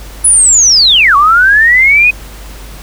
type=linear two-way sweep; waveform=sine; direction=down then up; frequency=10200 to 1100 to 2527 Hz; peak=-3 dBFS; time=0.24-2.11 s; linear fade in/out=10 ms; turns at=1.16 s; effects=added 50 Hz sine -27 dBFS peak until 2.82 s + pink hiss -33 dBFS RMS until 2.82 s